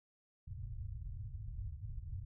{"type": "low-pass noise", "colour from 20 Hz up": "white", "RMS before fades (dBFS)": -44, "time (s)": [0.47, 2.25], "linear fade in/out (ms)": 10, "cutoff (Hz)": 120, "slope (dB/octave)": 48, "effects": []}